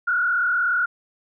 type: tone with frequency modulation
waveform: sine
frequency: 1434 Hz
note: F6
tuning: 45 cents sharp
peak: -18 dBFS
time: 0.07-0.86 s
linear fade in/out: 10 ms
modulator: 36.6 Hz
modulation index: 1.5
effects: none